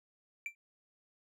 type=tone with exponential decay; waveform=triangle; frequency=2349 Hz; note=D7; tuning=in tune; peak=-31 dBFS; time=0.46-0.55 s; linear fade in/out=1 ms; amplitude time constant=19 ms; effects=none